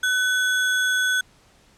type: tone with sample-and-hold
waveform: sine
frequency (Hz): 1504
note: F#6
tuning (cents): +28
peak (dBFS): -18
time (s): 0.03-1.21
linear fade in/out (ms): 5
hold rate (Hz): 4900
effects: pink hiss -56 dBFS RMS until 1.77 s + low-pass 9000 Hz 12 dB/octave